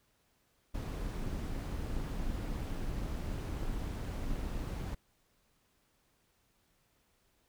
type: noise with amplitude modulation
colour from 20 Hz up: brown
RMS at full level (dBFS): -35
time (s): 0.74-4.95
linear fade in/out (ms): 10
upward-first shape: sine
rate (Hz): 248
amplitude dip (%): 45
effects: pink hiss -73 dBFS RMS until 7.48 s